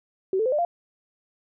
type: tone with pitch steps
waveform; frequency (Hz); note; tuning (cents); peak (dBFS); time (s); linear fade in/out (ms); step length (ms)
sine; 379.9 / 441.5 / 513 / 596.1 / 692.7; F#4 / A4 / C5 / D5 / F5; +46 / +6 / -34 / +26 / -14; -20; 0.33-0.65; 2; 64
effects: none